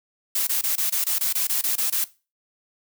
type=noise bursts; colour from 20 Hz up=blue; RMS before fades=-23 dBFS; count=12; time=0.35-2.043 s; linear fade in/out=5 ms; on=120 ms; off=23 ms; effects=noise-tail reverb RT60 0.3 s tail -19 dB re dry